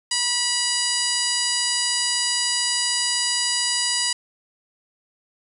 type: harmonic tone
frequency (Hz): 973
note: B5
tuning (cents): -26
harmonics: 1 / 2 / 3 / 4 / 5 / 6 / 7 / 8 / 9 / 10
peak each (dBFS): -35 / -30 / -28 / -32 / -24 / -36 / -31 / -29 / -31 / -32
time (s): 0.11-4.13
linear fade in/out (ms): 5
effects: 9-bit

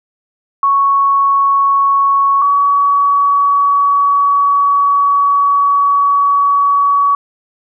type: tone pair in turn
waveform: sine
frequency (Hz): 1108.7 / 1131.3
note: C#6 / C#6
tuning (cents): 0 / +35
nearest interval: unison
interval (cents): 35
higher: second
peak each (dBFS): -8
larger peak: neither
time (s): 0.63-2.42 / 2.42-7.15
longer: second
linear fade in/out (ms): 2
effects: none

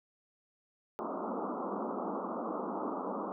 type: band-pass noise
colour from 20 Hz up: pink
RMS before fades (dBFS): -37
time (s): 0.99-3.32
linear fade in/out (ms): 0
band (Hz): 190 to 1300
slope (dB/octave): 96
effects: none

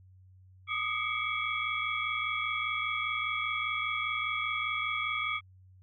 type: tone cluster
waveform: sine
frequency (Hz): 1211 / 1256 / 2170 / 2288 / 3338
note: D#6 / D#6 / C#7 / D7 / G#7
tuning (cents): -47 / +16 / -37 / -46 / +8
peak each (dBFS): -38 / -36 / -36 / -34 / -39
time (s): 0.67-5.41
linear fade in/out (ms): 50
effects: added 93 Hz sine -54 dBFS peak until 5.82 s

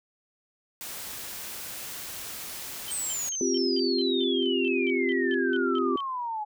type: noise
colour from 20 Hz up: white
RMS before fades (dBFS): -38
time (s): 0.81-3.29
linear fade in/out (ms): 0
type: tone bursts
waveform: sine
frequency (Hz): 3100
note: G7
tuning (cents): -20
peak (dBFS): -36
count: 15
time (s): 2.88-6.005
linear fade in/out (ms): 0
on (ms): 31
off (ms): 190
type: exponential sweep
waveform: sine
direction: down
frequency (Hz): 8460 to 830.6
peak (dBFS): -29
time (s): 2.9-6.45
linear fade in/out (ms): 20
type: chord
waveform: sine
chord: C suspended fourth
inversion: none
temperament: just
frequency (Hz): 261.6 / 348.8 / 392.4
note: C4 / F4 / G4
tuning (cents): 0 / -2 / +2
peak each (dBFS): -28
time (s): 3.41-5.96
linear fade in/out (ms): 2
effects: none

